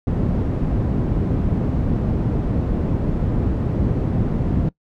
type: low-pass noise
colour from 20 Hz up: white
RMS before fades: -20 dBFS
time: 0.07-4.69 s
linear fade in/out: 2 ms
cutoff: 200 Hz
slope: 12 dB/octave
effects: noise-tail reverb RT60 0.1 s tail -21 dB re dry